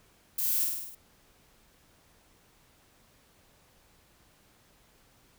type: noise with echo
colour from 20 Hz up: violet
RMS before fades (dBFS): -30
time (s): 0.38-0.65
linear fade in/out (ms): 5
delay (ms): 50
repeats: 6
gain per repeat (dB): -3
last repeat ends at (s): 0.95
effects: pink hiss -63 dBFS RMS until 5.38 s